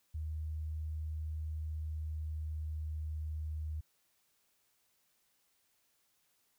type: tone with pitch glide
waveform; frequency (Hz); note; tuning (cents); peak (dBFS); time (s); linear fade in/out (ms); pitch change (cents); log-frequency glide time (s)
sine; 77.78 to 77.29; D#2 to D#2; 0 to -11; -36; 0.14-3.81; 10; -11; 1.69-3.18
effects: white hiss -75 dBFS RMS until 6.58 s